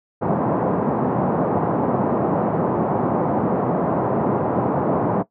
pink band-pass noise, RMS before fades -20 dBFS, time 0.21-5.23 s, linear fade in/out 20 ms, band 140 to 980 Hz, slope 24 dB/octave, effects noise-tail reverb RT60 0.1 s tail -17 dB re dry

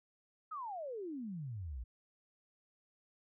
sine exponential sweep, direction down, 1315 to 55 Hz, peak -40 dBFS, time 0.51-1.84 s, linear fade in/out 10 ms, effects none

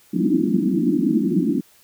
white band-pass noise, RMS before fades -19 dBFS, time 0.13-1.61 s, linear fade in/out 10 ms, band 170 to 340 Hz, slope 96 dB/octave, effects white hiss -54 dBFS RMS until 1.83 s

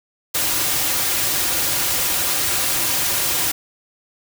white noise with comb filter, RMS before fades -20 dBFS, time 0.34-3.52 s, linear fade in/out 10 ms, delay 4.6 ms, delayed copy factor -0.5, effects none

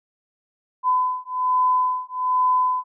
sine beating tone pair, 1009 / 1010.2 Hz, B5 / B5, +37 / +39 cents, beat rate 1.2 Hz, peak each -21 dBFS, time 0.83-2.84 s, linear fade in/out 50 ms, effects none

